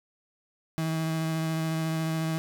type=tone with vibrato; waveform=35% pulse; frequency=160.7 Hz; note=E3; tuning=44 cents flat; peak=-25 dBFS; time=0.78-2.38 s; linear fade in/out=0 ms; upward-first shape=sine; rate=14 Hz; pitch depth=12 cents each way; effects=none

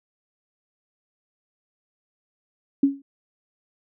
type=tone with exponential decay; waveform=sine; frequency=277.2 Hz; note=C#4; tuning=in tune; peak=-11 dBFS; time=2.83-3.02 s; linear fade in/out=5 ms; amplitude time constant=41 ms; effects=none

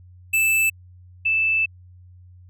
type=tone pair in turn; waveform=square / sine; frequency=2637 / 2637 Hz; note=E7 / E7; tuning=0 / 0 cents; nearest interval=unison; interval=0 cents; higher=neither; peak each=-17 dBFS; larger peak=neither; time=0.33-0.7 / 1.25-1.66 s; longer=second; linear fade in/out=10 ms; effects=added 90 Hz sine -44 dBFS peak until 2.49 s

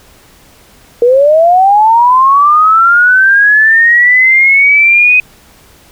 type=linear sweep; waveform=sine; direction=up; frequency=466.2 to 2515 Hz; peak=-3 dBFS; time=1.02-5.2 s; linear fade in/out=2 ms; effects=pink hiss -42 dBFS RMS until 5.91 s

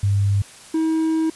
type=tone pair in turn; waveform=sine / triangle; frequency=100 / 320.1 Hz; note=G2 / D#4; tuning=+35 / +49 cents; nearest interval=octave + minor sixth; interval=2014 cents; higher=second; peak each=-15 dBFS; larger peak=neither; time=0.03-0.42 / 0.74-1.3 s; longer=second; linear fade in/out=5 ms; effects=white hiss -43 dBFS RMS until 1.35 s + resampled to 24000 Hz

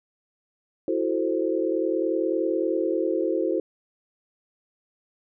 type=chord; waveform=sine; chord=F# half-diminished seventh; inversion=third; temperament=equal; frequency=329.6 / 370 / 440 / 523.3 Hz; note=E4 / F#4 / A4 / C5; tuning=0 / 0 / 0 / 0 cents; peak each=-26 / -27 / -29 / -28 dBFS; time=0.88-3.6 s; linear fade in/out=2 ms; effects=none

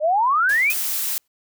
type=exponential sweep; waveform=sine; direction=up; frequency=583 to 2637 Hz; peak=-15 dBFS; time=0-0.74 s; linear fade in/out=50 ms
type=noise with exponential decay; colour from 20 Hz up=white; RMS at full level=-32 dBFS; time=0.49-1.28 s; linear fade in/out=5 ms; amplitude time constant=170 ms
type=noise; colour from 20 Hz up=blue; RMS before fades=-24 dBFS; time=0.7-1.18 s; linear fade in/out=0 ms
effects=none

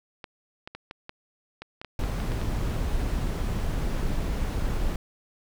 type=clicks; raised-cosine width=0.3 ms; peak=-22 dBFS; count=12; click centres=0.242 / 0.675 / 0.75 / 0.911 / 1.094 / 1.62 / 1.815 / 1.847 / 2.038 / 2.202 / 2.319 / 2.415 s
type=noise; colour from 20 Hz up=brown; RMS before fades=-27 dBFS; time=1.99-4.96 s; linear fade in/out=2 ms
effects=none

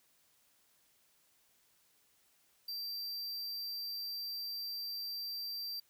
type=tone; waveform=square; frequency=4699 Hz; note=D8; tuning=in tune; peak=-39 dBFS; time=2.68-5.8 s; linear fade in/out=5 ms; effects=white hiss -71 dBFS RMS until 5.89 s

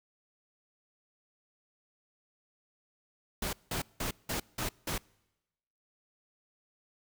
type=noise bursts; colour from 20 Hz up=pink; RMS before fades=-34 dBFS; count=6; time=3.42-4.98 s; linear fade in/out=5 ms; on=110 ms; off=180 ms; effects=noise-tail reverb RT60 1.0 s tail -26 dB re dry

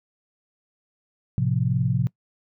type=chord; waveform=sine; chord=F major; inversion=first; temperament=equal; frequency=110 / 130.81 / 174.61 Hz; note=A2 / C3 / F3; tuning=0 / 0 / 0 cents; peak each=-25 / -22 / -26 dBFS; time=1.38-2.07 s; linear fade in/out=0 ms; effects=noise-tail reverb RT60 0.1 s tail -22 dB re dry

